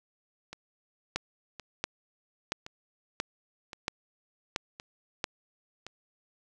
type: two click trains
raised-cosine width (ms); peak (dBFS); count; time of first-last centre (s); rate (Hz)
0.2; -24 / -12; 6 / 7; 0.53-5.866 / 1.16-5.242; 0.937 / 1.47
effects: none